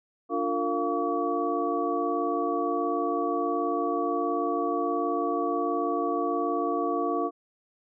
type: tone cluster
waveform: sine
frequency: 292.2 / 350.8 / 457.1 / 695 / 1137 Hz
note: D4 / F4 / A#4 / F5 / C#6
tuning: -9 / +8 / -34 / -9 / +44 cents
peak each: -31 dBFS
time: 0.29-7.31 s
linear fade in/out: 50 ms
effects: none